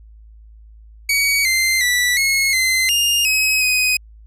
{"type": "tone with pitch steps", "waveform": "sawtooth", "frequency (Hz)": [2257, 2082, 1964, 2173, 2062, 2820, 2548, 2506], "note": ["C#7", "C7", "B6", "C#7", "C7", "F7", "D#7", "D#7"], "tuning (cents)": [31, -9, -10, -35, -26, 16, 41, 12], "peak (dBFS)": -11, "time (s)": [1.09, 3.97], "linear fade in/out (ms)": 5, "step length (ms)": 360, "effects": ["added 54 Hz sine -40 dBFS peak until 4.26 s", "resampled to 32000 Hz"]}